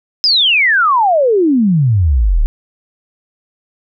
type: exponential sweep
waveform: sine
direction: down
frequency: 5210 to 32.94 Hz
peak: -8 dBFS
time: 0.24-2.46 s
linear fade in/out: 0 ms
effects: none